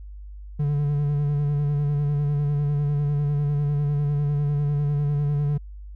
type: tone with vibrato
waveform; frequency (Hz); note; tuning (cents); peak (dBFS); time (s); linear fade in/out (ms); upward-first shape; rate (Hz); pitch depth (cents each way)
triangle; 145.3; D3; -18; -18; 0.59-5.58; 10; square; 10; 25
effects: added 50 Hz sine -36 dBFS peak until 5.95 s